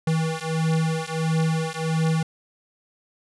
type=beating tone pair; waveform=square; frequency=160 / 161.5 Hz; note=D#3 / E3; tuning=+49 / -35 cents; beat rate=1.5 Hz; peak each=-25 / -25 dBFS; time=0.07-2.23 s; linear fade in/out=5 ms; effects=resampled to 24000 Hz